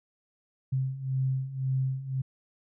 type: beating tone pair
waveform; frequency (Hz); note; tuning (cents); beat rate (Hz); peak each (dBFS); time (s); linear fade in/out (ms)
sine; 130.81 / 132.71; C3 / C3; 0 / +25; 1.9; -32 / -28; 0.72-2.22; 10
effects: none